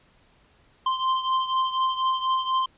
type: beating tone pair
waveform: square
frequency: 1043 / 1047.1 Hz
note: C6 / C6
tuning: -6 / +1 cents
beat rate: 4.1 Hz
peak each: -24 / -29 dBFS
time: 0.86-2.66 s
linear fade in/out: 5 ms
effects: pink hiss -60 dBFS RMS until 2.77 s + resampled to 8000 Hz

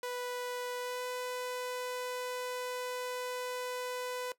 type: tone with pitch glide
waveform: sawtooth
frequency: 493.9 to 499.1 Hz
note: B4 to B4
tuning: 0 to +18 cents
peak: -32 dBFS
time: 0.03-4.32 s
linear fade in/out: 2 ms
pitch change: +18 cents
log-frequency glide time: 0.79-1.03 s
effects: noise-tail reverb RT60 0.1 s tail -17 dB re dry

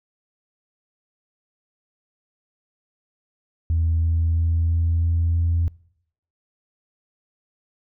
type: tone with pitch steps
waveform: sine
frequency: 81.9 / 82.37 / 82.85 / 83.33 / 83.81 / 84.3 Hz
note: E2 / E2 / E2 / E2 / E2 / E2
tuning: -11 / -1 / +9 / +19 / +29 / +39 cents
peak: -16 dBFS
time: 3.7-5.68 s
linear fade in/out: 0 ms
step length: 330 ms
effects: noise-tail reverb RT60 0.7 s tail -24 dB re dry + tanh soft clip ceiling -14 dBFS

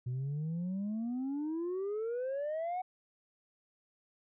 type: exponential sweep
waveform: sine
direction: up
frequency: 121.3 to 751 Hz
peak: -31 dBFS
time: 0.06-2.82 s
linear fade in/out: 10 ms
effects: tanh soft clip ceiling -32 dBFS

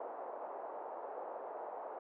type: band-pass noise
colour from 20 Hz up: pink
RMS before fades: -45 dBFS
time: 0-1.99 s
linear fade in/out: 5 ms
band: 510 to 910 Hz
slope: 24 dB/octave
effects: none

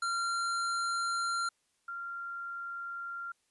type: tone pair in turn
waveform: square / sine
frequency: 1379 / 1385 Hz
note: F6 / F6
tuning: -22 / -15 cents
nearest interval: unison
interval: 7 cents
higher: second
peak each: -31 / -37 dBFS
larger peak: first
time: 0.02-1.49 / 1.88-3.32 s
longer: first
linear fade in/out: 5 ms
effects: white hiss -75 dBFS RMS until 3.5 s + resampled to 24000 Hz

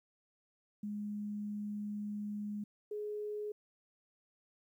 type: tone pair in turn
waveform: sine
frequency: 207.7 / 419.5 Hz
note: G#3 / G#4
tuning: 0 / +17 cents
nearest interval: octave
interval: 1217 cents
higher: second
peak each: -37 / -37 dBFS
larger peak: neither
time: 0.83-2.64 / 2.91-3.52 s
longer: first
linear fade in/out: 5 ms
effects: 12-bit

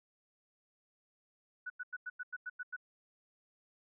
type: tone bursts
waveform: sine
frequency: 1480 Hz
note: F#6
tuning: in tune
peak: -38 dBFS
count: 9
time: 1.66-2.765 s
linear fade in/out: 10 ms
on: 41 ms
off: 92 ms
effects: none

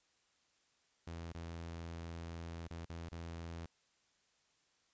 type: tone with dropouts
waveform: sawtooth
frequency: 83.7 Hz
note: E2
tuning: 27 cents sharp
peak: -40 dBFS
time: 1.07-3.66 s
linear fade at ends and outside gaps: 5 ms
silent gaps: 1.325-1.347 / 2.677-2.706 / 2.854-2.895 / 3.09-3.118 s
effects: white hiss -75 dBFS RMS until 4.93 s + resampled to 16000 Hz

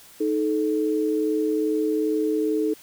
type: tone pair together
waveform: sine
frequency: 311.8 / 434.2 Hz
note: D#4 / A4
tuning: +4 / -23 cents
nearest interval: tritone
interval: 573 cents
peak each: -23 / -23 dBFS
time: 0.2-2.74 s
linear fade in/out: 10 ms
effects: white hiss -49 dBFS RMS until 2.82 s

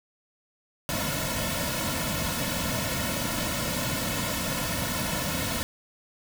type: noise with comb filter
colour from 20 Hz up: pink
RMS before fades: -29 dBFS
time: 0.89-5.63 s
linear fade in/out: 0 ms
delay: 2.5 ms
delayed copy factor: -1
effects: none

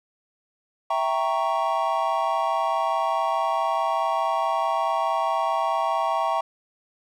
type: chord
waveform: triangle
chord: E diminished seventh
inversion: none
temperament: equal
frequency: 659.3 / 784 / 932.3 / 1108.7 Hz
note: E5 / G5 / Bb5 / Db6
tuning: 0 / 0 / 0 / 0 cents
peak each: -25 dBFS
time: 0.9-6.41 s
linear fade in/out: 5 ms
effects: none

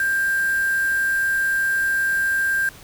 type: tone with quantisation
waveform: sine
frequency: 1587 Hz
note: G6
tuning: 21 cents sharp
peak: -18 dBFS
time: 0-2.69 s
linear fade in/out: 2 ms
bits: 5
effects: pink hiss -44 dBFS RMS until 2.83 s

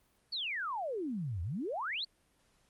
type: exponential two-way sweep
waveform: sine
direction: down then up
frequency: 4607 to 79.3 to 4607 Hz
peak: -34 dBFS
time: 0.32-2.05 s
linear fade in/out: 10 ms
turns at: 1.42 s
effects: pink hiss -71 dBFS RMS until 2.69 s + Opus 32 kbps

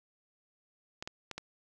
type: clicks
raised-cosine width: 0.2 ms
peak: -22 dBFS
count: 4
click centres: 1.025 / 1.075 / 1.313 / 1.38 s
effects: none

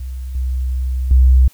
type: tone with level steps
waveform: sine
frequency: 64 Hz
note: C2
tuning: 38 cents flat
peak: -23 / -16 / -6 dBFS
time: 0-1.48 s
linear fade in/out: 5 ms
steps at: 0.35 / 1.11 s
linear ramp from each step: 2 ms
effects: white hiss -50 dBFS RMS until 1.53 s

